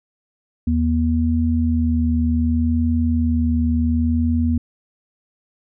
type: tone pair together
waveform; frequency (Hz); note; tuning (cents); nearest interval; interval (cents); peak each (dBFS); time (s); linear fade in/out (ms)
sine; 80.23 / 240; E2 / B3; -46 / -49; octave + perfect fifth; 1897; -18; 0.67-4.58; 5
effects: none